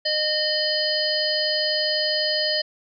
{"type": "harmonic tone", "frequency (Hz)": 612, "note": "D#5", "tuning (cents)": -29, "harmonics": [1, 3, 5, 7, 8], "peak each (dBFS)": [-26, -29, -29, -26, -25], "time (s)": [0.05, 2.62], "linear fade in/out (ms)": 10, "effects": []}